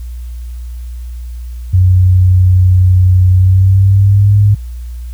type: tone with pitch glide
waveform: sine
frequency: 92 to 102.67 Hz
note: F#2 to G#2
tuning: -9 to -19 cents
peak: -4 dBFS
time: 1.73-4.55 s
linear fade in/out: 10 ms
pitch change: +190 cents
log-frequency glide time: 3.31-4.39 s
effects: added 60 Hz sine -21 dBFS peak until 5.13 s + white hiss -47 dBFS RMS until 5.13 s